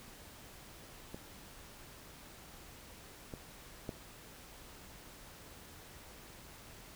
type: clicks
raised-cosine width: 2 ms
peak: -30 / -30 / -25 dBFS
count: 3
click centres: 1.145 / 3.338 / 3.892 s
effects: pink hiss -54 dBFS RMS until 6.95 s